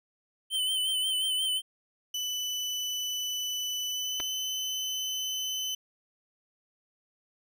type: tone with vibrato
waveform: square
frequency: 3059 Hz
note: G7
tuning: 43 cents flat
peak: -27 dBFS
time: 0.5-1.62 s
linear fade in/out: 50 ms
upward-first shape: sine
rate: 5.6 Hz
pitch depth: 43 cents each way
type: tone with pitch glide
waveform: 30% pulse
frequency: 2990 to 3032 Hz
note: F#7 to F#7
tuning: +17 to +42 cents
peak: -28 dBFS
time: 2.14-5.75 s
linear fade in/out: 5 ms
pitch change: +25 cents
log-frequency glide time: 3.88-4.3 s
type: clicks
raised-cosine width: 0.3 ms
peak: -20 dBFS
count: 2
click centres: 4.2 / 4.203 s
effects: none